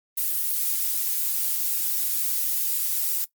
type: noise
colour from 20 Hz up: violet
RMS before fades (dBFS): -25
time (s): 0.17-3.25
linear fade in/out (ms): 10
effects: noise-tail reverb RT60 0.1 s tail -18 dB re dry + Opus 24 kbps